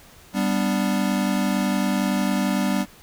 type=chord; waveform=square; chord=G major; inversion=none; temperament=equal; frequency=196 / 246.9 / 293.7 Hz; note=G3 / B3 / D4; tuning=0 / 0 / 0 cents; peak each=-23 / -26 / -28 dBFS; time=0.33-2.86 s; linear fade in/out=50 ms; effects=pink hiss -49 dBFS RMS until 3.02 s